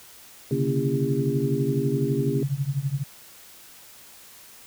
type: tone with tremolo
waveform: sine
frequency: 138.59 Hz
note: C#3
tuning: in tune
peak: -19 dBFS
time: 0.51-3.04 s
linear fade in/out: 20 ms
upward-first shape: triangle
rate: 12 Hz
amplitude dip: 100%
type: chord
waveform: sine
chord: A# diminished seventh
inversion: none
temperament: just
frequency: 233.1 / 279.7 / 335.6 / 402.8 Hz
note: A#3 / C#4 / E4 / G4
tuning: 0 / +16 / +31 / +47 cents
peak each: -30 / -29 / -33 / -27 dBFS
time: 0.51-2.43 s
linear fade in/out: 2 ms
effects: white hiss -48 dBFS RMS until 4.66 s